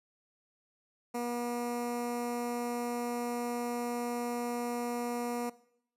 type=tone with notch filter; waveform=15% pulse; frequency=240.4 Hz; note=B3; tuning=46 cents flat; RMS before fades=-35 dBFS; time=1.14-5.5 s; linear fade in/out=10 ms; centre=3400 Hz; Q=0.9; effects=noise-tail reverb RT60 0.7 s tail -19 dB re dry + resampled to 32000 Hz